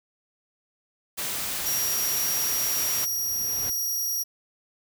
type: noise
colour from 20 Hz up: white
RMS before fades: -30 dBFS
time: 1.17-3.06 s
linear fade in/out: 20 ms
type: tone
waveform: 20% pulse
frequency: 5690 Hz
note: F8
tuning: 31 cents sharp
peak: -20 dBFS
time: 1.65-4.24 s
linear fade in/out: 20 ms
type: noise with exponential growth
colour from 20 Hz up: pink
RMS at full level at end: -37 dBFS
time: 2.32-3.7 s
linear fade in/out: 5 ms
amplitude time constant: 300 ms
effects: none